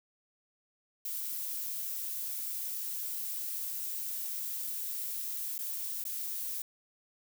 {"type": "noise with dropouts", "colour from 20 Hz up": "violet", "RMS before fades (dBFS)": -37, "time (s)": [1.05, 6.62], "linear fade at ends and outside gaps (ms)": 2, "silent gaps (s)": [[5.58, 5.589], [6.04, 6.051]], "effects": []}